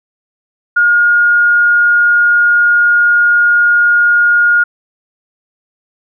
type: tone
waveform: sine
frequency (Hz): 1427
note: F6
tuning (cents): +37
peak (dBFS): -6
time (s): 0.76-4.64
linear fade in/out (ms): 10
effects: none